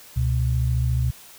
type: tone pair together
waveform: sine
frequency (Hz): 69.3 / 123.47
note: C#2 / B2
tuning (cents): 0 / 0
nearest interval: minor seventh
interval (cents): 1000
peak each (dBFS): -22 / -21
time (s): 0.16-1.11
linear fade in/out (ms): 10
effects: white hiss -46 dBFS RMS until 1.38 s